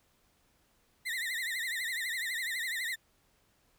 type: tone with vibrato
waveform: 35% pulse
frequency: 1933 Hz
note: B6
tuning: 38 cents flat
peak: -31 dBFS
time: 1.05-2.96 s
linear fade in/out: 20 ms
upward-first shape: triangle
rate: 12 Hz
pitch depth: 160 cents each way
effects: pink hiss -70 dBFS RMS until 3.78 s